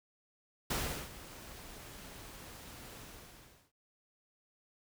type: noise with ADSR envelope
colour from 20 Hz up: pink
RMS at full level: -34 dBFS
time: 0.7-3.72 s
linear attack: 7 ms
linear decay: 380 ms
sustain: -16 dB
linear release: 720 ms
effects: none